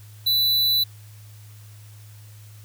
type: tone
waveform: square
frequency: 3975 Hz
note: B7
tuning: 10 cents sharp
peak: -18 dBFS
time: 0.26-0.84 s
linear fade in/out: 10 ms
effects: added 105 Hz sine -42 dBFS peak until 2.64 s + white hiss -53 dBFS RMS until 2.64 s